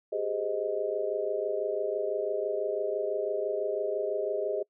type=chord; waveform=sine; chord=Ab major seventh; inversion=third; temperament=just; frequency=389.3 / 415.3 / 519.1 / 623 Hz; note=G4 / Ab4 / C5 / Eb5; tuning=-12 / 0 / -14 / +2 cents; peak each=-35 / -32 / -36 / -32 dBFS; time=0.12-4.63 s; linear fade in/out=10 ms; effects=noise-tail reverb RT60 0.1 s tail -25 dB re dry